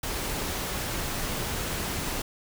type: noise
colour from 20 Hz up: pink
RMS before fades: -31 dBFS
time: 0.03-2.22 s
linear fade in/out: 5 ms
effects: none